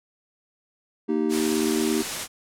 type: chord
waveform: triangle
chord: Eb major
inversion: second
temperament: just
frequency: 233.3 / 311.1 / 388.9 Hz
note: Bb3 / Eb4 / G4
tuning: +2 / 0 / -14 cents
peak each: -24 / -23 / -24 dBFS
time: 1.08-2.03 s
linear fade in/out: 20 ms
type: noise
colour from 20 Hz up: white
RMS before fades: -29 dBFS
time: 1.29-2.28 s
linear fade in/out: 50 ms
effects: low-pass 10000 Hz 12 dB/octave